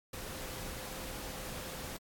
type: tone in noise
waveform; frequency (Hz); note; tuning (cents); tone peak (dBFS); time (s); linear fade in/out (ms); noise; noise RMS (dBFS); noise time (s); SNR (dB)
sine; 520; C5; -11; -52; 0.13-1.97; 5; pink; -43; 0.13-1.97; -12
effects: AAC 64 kbps